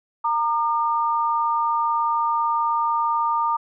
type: tone pair together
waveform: sine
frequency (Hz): 924 / 1205.7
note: A#5 / D6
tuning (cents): -16 / +45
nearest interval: perfect fourth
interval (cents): 461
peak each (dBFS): -21 / -22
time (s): 0.24-3.57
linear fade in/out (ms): 10
effects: none